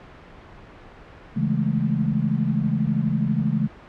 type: chord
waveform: sine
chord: A major seventh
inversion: first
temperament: equal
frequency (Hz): 138.59 / 164.81 / 207.7 / 220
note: C#3 / E3 / G#3 / A3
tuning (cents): 0 / 0 / 0 / 0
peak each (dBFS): -25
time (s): 1.36-3.68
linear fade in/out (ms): 10
effects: pink hiss -44 dBFS RMS until 3.88 s + low-pass 2000 Hz 12 dB/octave